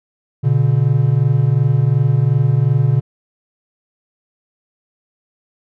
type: tone pair together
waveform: triangle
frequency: 120.16 / 142.9 Hz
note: B2 / D3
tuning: -47 / -47 cents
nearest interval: minor third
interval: 300 cents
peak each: -12 dBFS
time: 0.43-3.01 s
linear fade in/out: 20 ms
effects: none